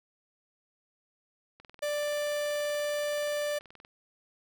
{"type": "click train", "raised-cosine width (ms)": 0.3, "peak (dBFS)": -35, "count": 48, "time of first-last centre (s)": [1.6, 3.849], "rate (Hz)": 20.9}
{"type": "tone", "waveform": "45% pulse", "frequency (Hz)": 589, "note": "D5", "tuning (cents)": 5, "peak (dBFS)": -29, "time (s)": [1.82, 3.59], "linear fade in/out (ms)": 10}
{"effects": []}